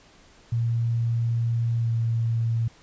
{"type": "tone with pitch glide", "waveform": "sine", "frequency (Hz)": [116.54, 114.94], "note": ["A#2", "A#2"], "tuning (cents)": [0, -24], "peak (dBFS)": -21, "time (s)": [0.52, 2.68], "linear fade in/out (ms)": 5, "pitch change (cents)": -24, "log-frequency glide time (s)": [1.78, 1.91], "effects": ["pink hiss -54 dBFS RMS until 2.82 s", "resampled to 16000 Hz"]}